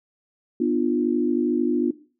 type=chord; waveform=sine; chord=B diminished; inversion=none; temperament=equal with one note detuned; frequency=246.9 / 300 / 349.2 Hz; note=B3 / D4 / F4; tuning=0 / +37 / 0 cents; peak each=-23 / -23 / -23 dBFS; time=0.6-1.91 s; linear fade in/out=5 ms; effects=noise-tail reverb RT60 0.4 s tail -18 dB re dry